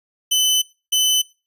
sawtooth tone bursts at uneven times, 3026 Hz, F#7, 38 cents sharp, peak -11 dBFS, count 2, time 0.31-0.62 / 0.92-1.22 s, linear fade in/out 10 ms, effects noise-tail reverb RT60 0.3 s tail -20 dB re dry + resampled to 32000 Hz

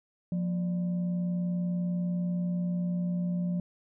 sine tone with frequency modulation, 176.9 Hz, F3, 23 cents sharp, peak -27 dBFS, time 0.32-3.6 s, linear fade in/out 2 ms, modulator 414 Hz, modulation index 0.26, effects none

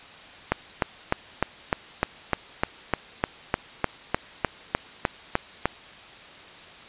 click train, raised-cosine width 0.5 ms, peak -5 dBFS, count 18, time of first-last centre 0.52-5.656 s, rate 3.31 Hz, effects white hiss -45 dBFS RMS until 6.88 s + resampled to 8000 Hz

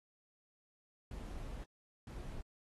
brown noise bursts at uneven times, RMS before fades -45 dBFS, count 2, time 1.11-1.64 / 2.07-2.41 s, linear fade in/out 2 ms, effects AAC 32 kbps

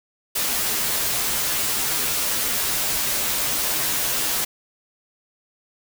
white noise with comb filter, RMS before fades -23 dBFS, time 0.35-4.45 s, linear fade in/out 10 ms, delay 11 ms, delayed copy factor -0.75, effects none

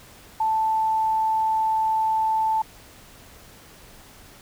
sine tone, 880 Hz, A5, in tune, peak -19 dBFS, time 0.4-2.62 s, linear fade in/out 5 ms, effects pink hiss -48 dBFS RMS until 4.41 s

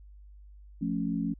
sine chord, F augmented, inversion none, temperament equal, 174.61 / 220 / 277.2 Hz, F3 / A3 / C#4, 0 / 0 / 0 cents, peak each -32 dBFS, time 0.81-1.34 s, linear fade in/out 10 ms, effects added 50 Hz sine -48 dBFS peak until 1.39 s

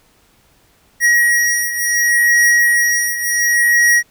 square beating tone pair, 1900 / 1900.69 Hz, A#6 / A#6, +33 / +33 cents, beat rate 0.69 Hz, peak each -18 / -13 dBFS, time 1-4.03 s, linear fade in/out 50 ms, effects pink hiss -54 dBFS RMS until 4.1 s

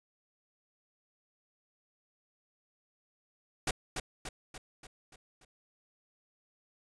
pink noise with echo, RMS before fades -30 dBFS, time 3.67-3.71 s, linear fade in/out 5 ms, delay 290 ms, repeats 6, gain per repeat -5 dB, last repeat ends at 5.45 s, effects resampled to 22050 Hz

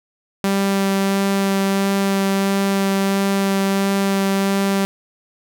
sawtooth tone with vibrato, 196 Hz, G3, in tune, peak -12 dBFS, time 0.44-4.85 s, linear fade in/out 0 ms, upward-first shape sine, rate 1.5 Hz, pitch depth 8 cents each way, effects none

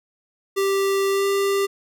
square tone with pitch glide, 392 to 395.9 Hz, G4 to G4, 0 to +17 cents, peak -19 dBFS, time 0.56-1.67 s, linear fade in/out 20 ms, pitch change +17 cents, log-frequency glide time 1.1-1.26 s, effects none

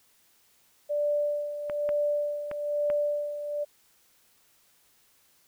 sine tone with tremolo, 587.3 Hz, D5, in tune, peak -23 dBFS, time 0.89-3.65 s, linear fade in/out 20 ms, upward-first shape sine, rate 1.1 Hz, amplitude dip 65%
clicks, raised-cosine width 0.5 ms, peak -22 dBFS, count 4, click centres 1.698 / 1.891 / 2.514 / 2.901 s
effects white hiss -64 dBFS RMS until 5.47 s

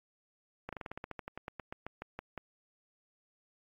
slowing click train, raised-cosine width 0.5 ms, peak -25 dBFS, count 19, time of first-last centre 0.69-2.377 s, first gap 37 ms, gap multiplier 1.1, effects AAC 32 kbps

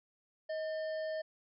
harmonic tone with a mistuned harmonic, 630 Hz, D#5, 21 cents sharp, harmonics 1 / 3 / 5 / 7 / 8, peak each -35 / -47 / -59 / -56 / -61 dBFS, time 0.49-1.22 s, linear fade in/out 10 ms, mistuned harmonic 3, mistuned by -87 cents, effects none

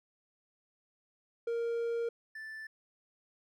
triangle tone pair in turn, 466.2 / 1760.1 Hz, A#4 / A6, 0 / 0 cents, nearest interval octave + major seventh, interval 2300 cents, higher second, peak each -29 / -40 dBFS, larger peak first, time 1.47-2.09 / 2.35-2.67 s, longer first, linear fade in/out 5 ms, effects none

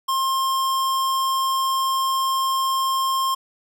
square tone, 1063 Hz, C6, 27 cents sharp, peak -20 dBFS, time 0.08-3.35 s, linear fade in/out 10 ms, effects none

